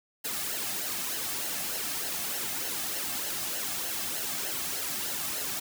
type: noise with flanger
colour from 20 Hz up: white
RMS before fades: -33 dBFS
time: 0.24-5.6 s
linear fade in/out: 10 ms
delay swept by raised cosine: 0.83 to 2.13 ms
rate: 3.3 Hz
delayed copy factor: -0.6
effects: none